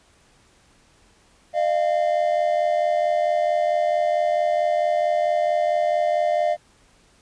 triangle tone pair together, 608.5 / 693 Hz, D#5 / F5, -39 / -14 cents, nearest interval major second, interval 225 cents, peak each -19 dBFS, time 1.53-6.57 s, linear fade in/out 50 ms, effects pink hiss -57 dBFS RMS until 7.21 s + resampled to 22050 Hz

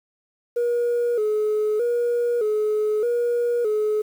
sine tone with vibrato, 451.4 Hz, A4, 44 cents sharp, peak -17 dBFS, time 0.56-4.02 s, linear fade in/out 10 ms, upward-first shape square, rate 0.81 Hz, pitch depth 100 cents each way, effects tanh soft clip ceiling -17 dBFS + 8-bit

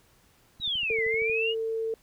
sine exponential two-way sweep, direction down then up, 3974 to 1975.5 to 2946 Hz, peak -26 dBFS, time 0.6-1.55 s, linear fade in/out 50 ms, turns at 1.04 s
click train, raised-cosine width 5 ms, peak -36 dBFS, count 10, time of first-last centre 0.6-1.298 s, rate 12.9 Hz
sine tone, 448.3 Hz, A4, 32 cents sharp, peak -27 dBFS, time 0.9-1.94 s, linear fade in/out 2 ms
effects pink hiss -62 dBFS RMS until 2.02 s

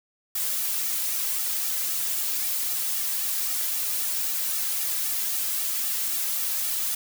blue noise with flanger, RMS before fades -27 dBFS, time 0.35-6.95 s, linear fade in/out 5 ms, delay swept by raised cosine 1.9 to 2.81 ms, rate 3.8 Hz, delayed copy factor -0.7, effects none

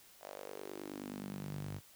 sawtooth tone with high-pass filter sweep, 49.53 Hz, G1, 19 cents sharp, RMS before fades -45 dBFS, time 0.2-1.81 s, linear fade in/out 50 ms, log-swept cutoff 660 to 110 Hz, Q 3.6, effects white hiss -61 dBFS RMS until 1.95 s

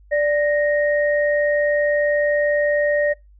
sine tone pair together, 587.3 / 1864.6 Hz, D5 / A#6, 0 / 0 cents, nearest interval octave + minor sixth, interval 2000 cents, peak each -16 / -23 dBFS, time 0.11-3.14 s, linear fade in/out 20 ms, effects noise-tail reverb RT60 0.2 s tail -24 dB re dry + added 50 Hz sine -46 dBFS peak until 3.39 s

